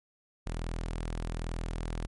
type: tone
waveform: sawtooth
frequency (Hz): 41.2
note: E1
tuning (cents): 0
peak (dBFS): -29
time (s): 0.46-2.07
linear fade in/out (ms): 10
effects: MP3 48 kbps